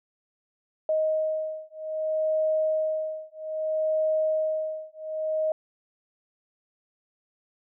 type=beating tone pair; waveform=sine; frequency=626 / 626.62 Hz; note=D#5 / D#5; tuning=+10 / +12 cents; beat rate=0.62 Hz; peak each=-27 dBFS; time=0.89-5.52 s; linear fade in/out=2 ms; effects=none